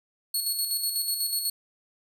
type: tone with tremolo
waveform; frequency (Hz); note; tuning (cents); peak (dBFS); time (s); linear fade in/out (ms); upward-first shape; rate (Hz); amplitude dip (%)
15% pulse; 4355; C#8; -31; -18; 0.34-1.5; 5; square; 8.1; 45
effects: none